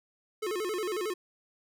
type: tone with vibrato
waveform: square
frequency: 394.5 Hz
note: G4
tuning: 11 cents sharp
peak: -31 dBFS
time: 0.42-1.14 s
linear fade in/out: 10 ms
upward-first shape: square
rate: 11 Hz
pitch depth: 160 cents each way
effects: none